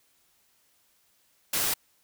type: noise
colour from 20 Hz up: white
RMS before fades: -27 dBFS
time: 1.53-1.74 s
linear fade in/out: 5 ms
effects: white hiss -67 dBFS RMS until 2.03 s